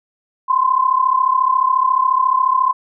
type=tone pair together; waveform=sine; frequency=1020.8 / 1055 Hz; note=C6 / C6; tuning=-43 / +14 cents; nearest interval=minor second; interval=57 cents; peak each=-15 dBFS; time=0.48-2.73 s; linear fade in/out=20 ms; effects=none